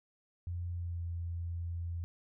sine tone with pitch glide, 87.31 to 85.32 Hz, F2 to F2, 0 to -40 cents, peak -35 dBFS, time 0.47-2.04 s, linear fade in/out 0 ms, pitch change -40 cents, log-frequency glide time 0.71-1.02 s, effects none

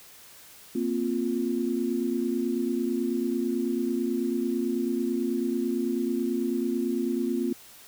sine chord, Bb suspended second, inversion none, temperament just, 233.1 / 262.2 / 349.6 Hz, Bb3 / C4 / F4, 0 / +4 / +2 cents, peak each -29 / -29 / -29 dBFS, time 0.75-7.53 s, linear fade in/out 5 ms, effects white hiss -50 dBFS RMS until 7.87 s

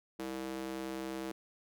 square tone with high-pass filter, 65.5 Hz, C2, 2 cents sharp, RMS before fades -40 dBFS, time 0.19-1.32 s, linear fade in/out 5 ms, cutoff 310 Hz, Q 2, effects none

